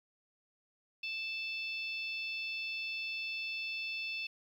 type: harmonic tone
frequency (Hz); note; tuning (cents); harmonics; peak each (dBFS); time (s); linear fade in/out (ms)
880; A5; 0; 3 / 4 / 5 / 6; -37 / -46 / -48 / -50; 1.03-4.27; 5
effects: 11-bit